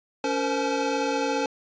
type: tone cluster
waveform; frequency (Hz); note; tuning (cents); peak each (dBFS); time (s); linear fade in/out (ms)
square; 280.3 / 457.4 / 515 / 855; C#4 / A#4 / C5 / A5; +19 / -33 / -28 / -50; -30; 0.24-1.46; 2
effects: resampled to 16000 Hz